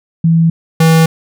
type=tone pair in turn; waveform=sine / square; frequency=164.81 / 162.17 Hz; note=E3 / E3; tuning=0 / -28 cents; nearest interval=unison; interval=28 cents; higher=first; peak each=-6 dBFS; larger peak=neither; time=0.24-0.5 / 0.8-1.06 s; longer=neither; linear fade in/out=5 ms; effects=none